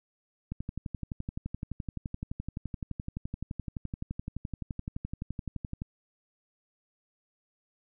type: click train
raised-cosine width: 5 ms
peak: -22 dBFS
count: 63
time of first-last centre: 0.52-5.819 s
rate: 11.7 Hz
effects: none